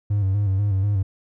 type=tone with vibrato; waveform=triangle; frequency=99.3 Hz; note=G2; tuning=23 cents sharp; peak=-15 dBFS; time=0.1-1.03 s; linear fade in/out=10 ms; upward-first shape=square; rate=4.1 Hz; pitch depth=58 cents each way; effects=tanh soft clip ceiling -12 dBFS